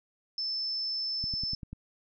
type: tone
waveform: sine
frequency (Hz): 5274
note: E8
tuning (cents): 0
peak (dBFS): -30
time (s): 0.38-1.55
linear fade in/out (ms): 2
type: click train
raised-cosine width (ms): 5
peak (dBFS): -27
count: 6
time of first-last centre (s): 1.24-1.73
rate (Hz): 10.2
effects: none